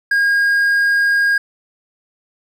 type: tone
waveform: triangle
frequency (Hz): 1627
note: G#6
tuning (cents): -36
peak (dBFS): -10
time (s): 0.11-1.38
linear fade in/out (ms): 5
effects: none